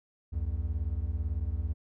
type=beating tone pair; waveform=triangle; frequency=66.7 / 84.7 Hz; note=C2 / E2; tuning=+34 / +48 cents; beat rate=18 Hz; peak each=-30 dBFS; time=0.32-1.74 s; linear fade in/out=20 ms; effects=none